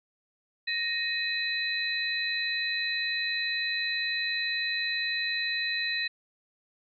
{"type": "tone cluster", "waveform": "sine", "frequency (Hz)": [1862, 2530, 4001], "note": ["A#6", "D#7", "B7"], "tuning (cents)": [-2, 28, 22], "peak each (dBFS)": [-31, -34, -31], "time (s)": [0.67, 6.08], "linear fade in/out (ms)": 10, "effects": []}